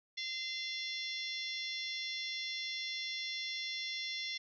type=harmonic tone with a mistuned harmonic; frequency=689 Hz; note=F5; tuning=24 cents flat; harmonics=3 / 4 / 5 / 6 / 7 / 8 / 9; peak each=-42 / -51 / -42 / -45 / -52 / -45 / -57 dBFS; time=0.17-4.38 s; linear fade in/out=10 ms; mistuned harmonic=6; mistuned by=+30 cents; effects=none